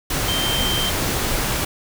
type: tone in noise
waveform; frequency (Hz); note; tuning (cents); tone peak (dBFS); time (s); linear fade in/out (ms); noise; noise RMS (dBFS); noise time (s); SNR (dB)
sine; 3136; G7; 0; -22; 0.28-0.9; 5; pink; -22; 0.1-1.65; -3
effects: none